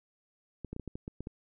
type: clicks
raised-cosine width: 3 ms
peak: -26 dBFS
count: 9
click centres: 0.647 / 0.73 / 0.764 / 0.797 / 0.877 / 0.955 / 1.079 / 1.206 / 1.271 s
effects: none